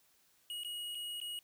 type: tone with dropouts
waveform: square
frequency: 2895 Hz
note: F#7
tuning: 38 cents flat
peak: -40 dBFS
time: 0.5-1.39 s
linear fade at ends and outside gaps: 1 ms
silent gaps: 0.635-0.647 / 0.948-0.952 / 1.202-1.214 s
effects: white hiss -70 dBFS RMS until 1.43 s